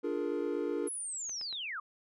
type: chord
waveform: triangle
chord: Bb dominant seventh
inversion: first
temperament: equal with one note detuned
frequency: 293.7 / 349.2 / 418.2 / 466.2 Hz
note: D4 / F4 / Ab4 / Bb4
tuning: 0 / 0 / +12 / 0 cents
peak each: -35 dBFS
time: 0.03-0.89 s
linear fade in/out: 20 ms
type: linear sweep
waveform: sine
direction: down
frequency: 10760 to 1108.7 Hz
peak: -36 dBFS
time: 0.87-1.8 s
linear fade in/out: 5 ms
type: clicks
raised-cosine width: 0.3 ms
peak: -33 dBFS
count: 3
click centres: 1.295 / 1.413 / 1.527 s
effects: none